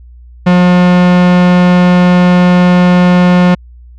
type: tone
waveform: 45% pulse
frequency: 178.9 Hz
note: F3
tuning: 42 cents sharp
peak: -4 dBFS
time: 0.46-3.55 s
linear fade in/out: 10 ms
effects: added 60 Hz sine -32 dBFS peak until 3.98 s + low-pass 3000 Hz 12 dB/octave